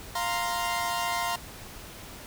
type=chord; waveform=sawtooth; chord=F suspended fourth; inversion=none; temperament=equal; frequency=698.5 / 932.3 / 1046.5 Hz; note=F5 / Bb5 / C6; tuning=0 / 0 / 0 cents; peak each=-28 dBFS; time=0.15-1.36 s; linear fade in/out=5 ms; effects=pink hiss -44 dBFS RMS until 2.26 s